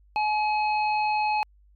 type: harmonic tone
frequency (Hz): 849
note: G#5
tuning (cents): +38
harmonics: 1 / 3 / 5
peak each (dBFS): -22 / -30 / -39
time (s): 0.16-1.43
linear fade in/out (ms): 0
effects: added 50 Hz sine -54 dBFS peak until 1.75 s + MP3 64 kbps